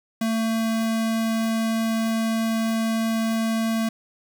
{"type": "tone", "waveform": "square", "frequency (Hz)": 224.6, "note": "A3", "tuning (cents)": 36, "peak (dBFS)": -22, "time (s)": [0.21, 3.89], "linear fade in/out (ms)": 5, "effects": ["8-bit"]}